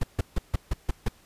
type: noise bursts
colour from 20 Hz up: brown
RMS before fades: -23 dBFS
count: 7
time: 0.01-1.085 s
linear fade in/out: 5 ms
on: 25 ms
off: 150 ms
effects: pink hiss -58 dBFS RMS until 1.25 s + resampled to 32000 Hz